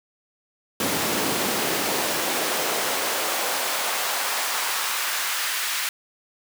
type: noise with high-pass filter sweep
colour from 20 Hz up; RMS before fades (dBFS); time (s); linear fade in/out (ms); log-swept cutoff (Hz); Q
pink; -25; 0.8-5.89; 2; 200 to 1700; 1
effects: none